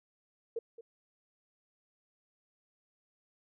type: tone with echo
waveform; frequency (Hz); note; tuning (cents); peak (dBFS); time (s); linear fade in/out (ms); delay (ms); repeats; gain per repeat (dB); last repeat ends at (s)
sine; 460; A#4; -23; -32; 0.56-0.59; 5; 220; 1; -14; 0.81
effects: none